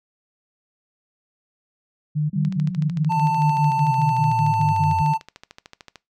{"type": "tone bursts", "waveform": "sine", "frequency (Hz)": 150.8, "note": "D3", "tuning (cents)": 46, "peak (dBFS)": -18, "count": 15, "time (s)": [2.15, 5.142], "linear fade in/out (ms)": 20, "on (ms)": 150, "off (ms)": 53}
{"type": "linear sweep", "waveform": "sine", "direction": "down", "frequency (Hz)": [197.5, 90.3], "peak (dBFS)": -24, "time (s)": [2.33, 5.02], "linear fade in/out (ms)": 5}
{"type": "click train", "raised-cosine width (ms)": 0.2, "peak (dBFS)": -22, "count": 48, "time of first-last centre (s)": [2.45, 5.957], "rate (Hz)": 13.4}
{"type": "tone", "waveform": "triangle", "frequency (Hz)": 890, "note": "A5", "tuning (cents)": 20, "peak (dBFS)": -17, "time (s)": [3.09, 5.18], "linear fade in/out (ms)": 20}
{"effects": ["noise-tail reverb RT60 0.2 s tail -21 dB re dry"]}